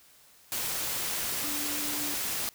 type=tone in noise; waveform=sine; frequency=293.7 Hz; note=D4; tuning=in tune; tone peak=-39 dBFS; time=1.44-2.14 s; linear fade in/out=0 ms; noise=white; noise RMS=-32 dBFS; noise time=0.52-2.49 s; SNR=-10 dB; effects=white hiss -58 dBFS RMS until 2.54 s